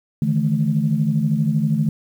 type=tone cluster; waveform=sine; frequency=147.7 / 160.3 / 216.8 Hz; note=D3 / E3 / A3; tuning=+10 / -48 / -25 cents; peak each=-20 dBFS; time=0.22-1.89 s; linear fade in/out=2 ms; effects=tanh soft clip ceiling -6 dBFS + 8-bit